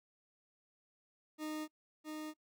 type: tone with echo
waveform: 40% pulse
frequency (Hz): 308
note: D#4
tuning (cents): -17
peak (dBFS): -38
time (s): 1.38-1.68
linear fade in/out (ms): 50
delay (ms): 660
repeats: 1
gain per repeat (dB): -3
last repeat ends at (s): 2.34
effects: noise-tail reverb RT60 0.1 s tail -26 dB re dry